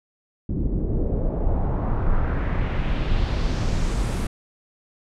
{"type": "noise with low-pass filter sweep", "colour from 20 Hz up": "brown", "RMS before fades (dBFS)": -22, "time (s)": [0.49, 4.27], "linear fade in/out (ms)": 5, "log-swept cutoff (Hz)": [270, 11000], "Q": 1.7, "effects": []}